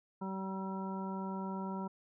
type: harmonic tone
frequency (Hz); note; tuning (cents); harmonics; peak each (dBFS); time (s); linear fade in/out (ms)
191.5; G3; -40; 1 / 2 / 3 / 4 / 5 / 7; -38 / -46 / -50 / -51 / -43 / -51; 0.21-1.88; 10
effects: none